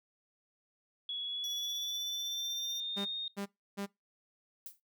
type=tone with pitch glide; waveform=sine; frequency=3368 to 3694 Hz; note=G#7 to A#7; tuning=+24 to -16 cents; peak=-35 dBFS; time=1.09-3.28 s; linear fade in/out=2 ms; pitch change=+160 cents; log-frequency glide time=1.26-3.16 s
type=tone with tremolo; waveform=40% pulse; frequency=5740 Hz; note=F8; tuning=47 cents sharp; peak=-39 dBFS; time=1.44-2.8 s; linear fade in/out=0 ms; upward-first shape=sine; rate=16 Hz; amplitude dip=40%
type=tone bursts; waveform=sawtooth; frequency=200 Hz; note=G3; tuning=35 cents sharp; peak=-32 dBFS; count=3; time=2.96-3.865 s; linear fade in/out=20 ms; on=95 ms; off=310 ms
type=noise with exponential decay; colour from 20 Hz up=violet; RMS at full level=-41 dBFS; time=4.66-4.8 s; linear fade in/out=1 ms; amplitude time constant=29 ms
effects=noise-tail reverb RT60 0.2 s tail -23 dB re dry